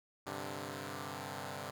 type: chord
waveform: 5% pulse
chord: G suspended fourth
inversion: none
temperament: equal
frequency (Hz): 98 / 130.81 / 146.83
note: G2 / C3 / D3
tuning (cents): 0 / 0 / 0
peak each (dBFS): -34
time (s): 0.26-1.71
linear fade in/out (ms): 10
effects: none